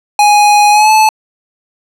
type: tone with pitch glide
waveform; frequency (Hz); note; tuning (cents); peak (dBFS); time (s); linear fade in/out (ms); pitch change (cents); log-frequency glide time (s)
square; 830.6 to 867.9; G#5 to A5; 0 to -24; -5; 0.19-1.09; 2; +76; 0.71-0.91
effects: low-pass 11000 Hz 12 dB/octave